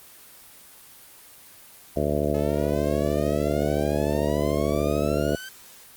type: harmonic tone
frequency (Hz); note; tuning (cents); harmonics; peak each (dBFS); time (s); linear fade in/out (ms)
73.5; D2; +2; 1 / 2 / 3 / 4 / 5 / 6 / 7 / 8 / 9; -30 / -30 / -30 / -30 / -30 / -30 / -30 / -30 / -30; 1.96-5.36; 5
type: exponential sweep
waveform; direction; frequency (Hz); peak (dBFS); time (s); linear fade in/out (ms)
sawtooth; up; 425.3 to 1568; -33; 2.34-5.49; 5
effects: white hiss -48 dBFS RMS until 5.96 s + Opus 24 kbps